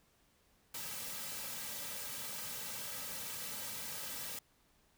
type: noise with comb filter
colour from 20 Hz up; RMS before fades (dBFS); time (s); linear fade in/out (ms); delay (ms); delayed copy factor
white; -43; 0.74-4.39; 5; 2.8; -0.75
effects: pink hiss -71 dBFS RMS until 4.97 s